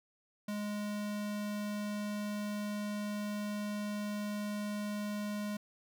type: tone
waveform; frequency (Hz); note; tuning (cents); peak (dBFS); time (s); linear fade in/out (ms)
square; 207.7; G#3; 0; -36; 0.48-5.57; 5
effects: none